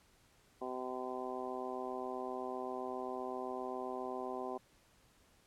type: harmonic tone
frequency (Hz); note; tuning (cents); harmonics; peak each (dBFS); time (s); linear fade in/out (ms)
127.6; C3; -43; 2 / 3 / 4 / 5 / 6 / 7 / 8; -47 / -43 / -48 / -46 / -45 / -53 / -47; 0.61-4.58; 10
effects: pink hiss -68 dBFS RMS until 5.46 s + low-pass 12000 Hz 12 dB/octave